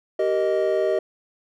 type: chord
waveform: triangle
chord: Eb major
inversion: first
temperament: equal with one note detuned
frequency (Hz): 385.9 / 466.2 / 622.3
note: G4 / Bb4 / Eb5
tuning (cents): -27 / 0 / 0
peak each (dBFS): -21 / -24 / -20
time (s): 0.19-0.99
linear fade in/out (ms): 5
effects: none